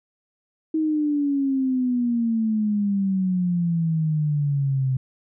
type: exponential sweep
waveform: sine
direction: down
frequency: 318.4 to 129.2 Hz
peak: -19 dBFS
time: 0.74-4.97 s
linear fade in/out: 5 ms
effects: none